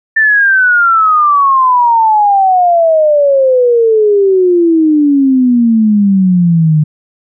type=exponential sweep; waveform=sine; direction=down; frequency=1790 to 149.8 Hz; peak=-5 dBFS; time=0.16-6.84 s; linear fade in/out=10 ms; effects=none